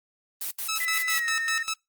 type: noise bursts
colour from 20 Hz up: blue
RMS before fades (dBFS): -31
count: 5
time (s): 0.41-1.198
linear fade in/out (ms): 5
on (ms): 100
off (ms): 72
type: tone with tremolo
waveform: 10% pulse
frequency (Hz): 1303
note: E6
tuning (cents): -20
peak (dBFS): -18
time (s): 0.68-1.74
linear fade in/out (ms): 10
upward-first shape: square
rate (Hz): 5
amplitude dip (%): 80
type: tone with pitch glide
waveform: sine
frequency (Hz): 1998 to 1832.2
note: B6 to A#6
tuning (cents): +20 to -30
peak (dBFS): -26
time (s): 0.8-1.63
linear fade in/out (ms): 5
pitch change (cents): -150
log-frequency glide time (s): 1.09-1.3
effects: noise-tail reverb RT60 0.2 s tail -25 dB re dry + Opus 24 kbps